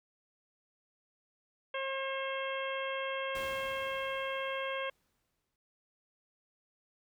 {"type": "harmonic tone", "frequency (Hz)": 537, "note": "C5", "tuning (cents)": 45, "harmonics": [1, 2, 3, 4, 5, 6], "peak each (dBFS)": [-37, -40, -42, -43, -44, -45], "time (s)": [1.74, 4.9], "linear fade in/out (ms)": 5}
{"type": "noise with exponential decay", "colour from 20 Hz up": "pink", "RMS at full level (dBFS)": -46, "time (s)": [3.35, 5.56], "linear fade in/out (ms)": 1, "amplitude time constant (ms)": 480}
{"effects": []}